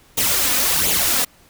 white noise with flanger, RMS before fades -18 dBFS, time 0.17-1.25 s, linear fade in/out 10 ms, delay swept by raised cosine 0.28 to 4.08 ms, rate 1.4 Hz, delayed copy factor +0.65, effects pink hiss -52 dBFS RMS until 1.49 s

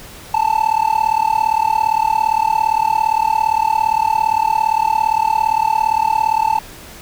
triangle tone with amplitude modulation, 880 Hz, A5, in tune, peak -7 dBFS, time 0.34-6.59 s, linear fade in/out 5 ms, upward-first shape sine, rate 37.5 Hz, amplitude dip 95%, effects pink hiss -37 dBFS RMS until 7.01 s

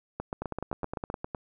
two click trains, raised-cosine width 1 ms, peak -19 / -18 dBFS, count 10 / 8, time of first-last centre 0.42-1.348 / 0.2-1.101 s, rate 9.7 / 7.77 Hz, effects none

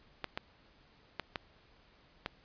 clicks, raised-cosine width 0.3 ms, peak -19 dBFS, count 5, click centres 0.243 / 0.375 / 1.197 / 1.358 / 2.261 s, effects pink hiss -64 dBFS RMS until 2.44 s + resampled to 11025 Hz

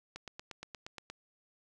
click train, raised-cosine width 0.2 ms, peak -26 dBFS, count 9, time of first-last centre 0.16-1.1 s, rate 8.51 Hz, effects none

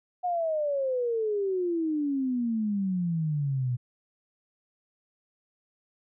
sine exponential sweep, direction down, 730 to 120.5 Hz, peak -25 dBFS, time 0.23-3.77 s, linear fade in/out 20 ms, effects none

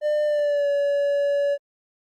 triangle tone with pitch glide, 599 to 569.3 Hz, D5 to C#5, +34 to +46 cents, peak -17 dBFS, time 0.01-1.58 s, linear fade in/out 50 ms, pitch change -88 cents, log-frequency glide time 0.25-0.68 s, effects Opus 24 kbps

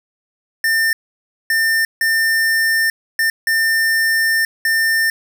square tone bursts at uneven times, 1800 Hz, A6, 39 cents sharp, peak -14 dBFS, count 6, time 0.64-0.93 / 1.5-1.85 / 2.01-2.9 / 3.19-3.3 / 3.47-4.45 / 4.65-5.1 s, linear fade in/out 2 ms, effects none

